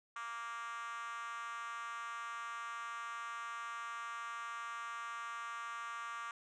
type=tone with high-pass filter; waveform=5% pulse; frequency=233.1 Hz; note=A#3; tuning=in tune; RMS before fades=-44 dBFS; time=0.16-6.31 s; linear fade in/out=2 ms; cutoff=1200 Hz; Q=6.6; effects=resampled to 22050 Hz